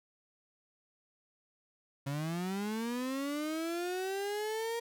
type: linear sweep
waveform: 35% pulse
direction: up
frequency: 135.9 to 470 Hz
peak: -32 dBFS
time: 2.06-4.8 s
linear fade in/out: 10 ms
effects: none